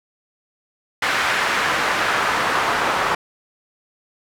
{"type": "noise with band-pass filter sweep", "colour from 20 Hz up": "pink", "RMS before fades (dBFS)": -20, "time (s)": [1.02, 3.15], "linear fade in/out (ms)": 5, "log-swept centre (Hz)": [1700, 1100], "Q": 1.2, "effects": []}